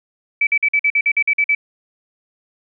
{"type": "tone bursts", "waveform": "sine", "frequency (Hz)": 2304, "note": "D7", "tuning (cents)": -34, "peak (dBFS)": -12, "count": 11, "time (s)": [0.41, 1.55], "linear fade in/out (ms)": 5, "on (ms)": 60, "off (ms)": 48, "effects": []}